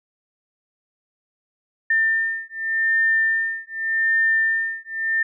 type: beating tone pair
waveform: sine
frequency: 1800 / 1800.85 Hz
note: A6 / A6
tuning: +39 / +40 cents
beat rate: 0.85 Hz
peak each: -21 dBFS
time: 1.9-5.23 s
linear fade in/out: 5 ms
effects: none